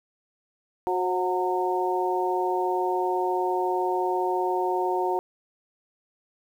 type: harmonic tone with a mistuned harmonic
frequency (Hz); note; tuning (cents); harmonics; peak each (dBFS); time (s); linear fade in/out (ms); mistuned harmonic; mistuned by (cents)
182.9; F#3; -20; 2 / 3 / 4 / 5; -26 / -34 / -28 / -28; 0.87-5.19; 0; 3; -45
effects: 9-bit